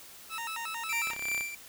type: tone with vibrato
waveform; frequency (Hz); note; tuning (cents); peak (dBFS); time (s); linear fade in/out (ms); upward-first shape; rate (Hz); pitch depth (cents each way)
20% pulse; 1100; C#6; -14; -30; 0.29-1.16; 50; square; 5.5; 300
type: tone with tremolo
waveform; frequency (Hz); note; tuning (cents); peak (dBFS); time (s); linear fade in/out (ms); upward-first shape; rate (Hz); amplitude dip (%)
45% pulse; 2349; D7; 0; -28; 0.89-1.55; 5; triangle; 2.8; 75
type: clicks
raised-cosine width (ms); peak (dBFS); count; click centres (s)
0.3; -24; 12; 1.072 / 1.102 / 1.134 / 1.164 / 1.194 / 1.224 / 1.255 / 1.285 / 1.316 / 1.347 / 1.378 / 1.409
effects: white hiss -50 dBFS RMS until 1.68 s